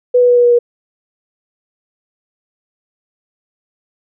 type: tone with pitch steps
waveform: sine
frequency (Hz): 493.9 / 490.8 / 487.7 / 484.6 / 481.5 / 478.5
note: B4 / B4 / B4 / B4 / B4 / A#4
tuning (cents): 0 / -11 / -22 / -33 / -44 / +45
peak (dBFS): -6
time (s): 0.14-0.59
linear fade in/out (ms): 10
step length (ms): 75
effects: none